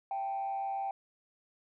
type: tone with frequency modulation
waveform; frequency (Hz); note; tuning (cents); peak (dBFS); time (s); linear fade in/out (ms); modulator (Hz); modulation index
sine; 784; G5; 0; -31; 0.11-0.91; 2; 106; 0.43
effects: tanh soft clip ceiling -29 dBFS